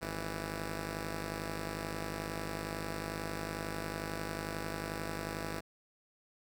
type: tone pair together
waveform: 5% pulse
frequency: 51.14 / 164.81 Hz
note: G#1 / E3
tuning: -26 / 0 cents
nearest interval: octave + minor sixth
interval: 2026 cents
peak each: -28 / -29 dBFS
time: 0.01-5.61 s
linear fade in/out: 20 ms
effects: none